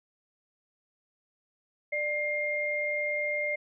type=tone pair together; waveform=sine; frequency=595 / 2116 Hz; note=D5 / C7; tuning=+22 / +19 cents; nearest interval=octave + minor seventh; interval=2197 cents; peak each=-32 / -29 dBFS; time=1.92-3.56 s; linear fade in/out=10 ms; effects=none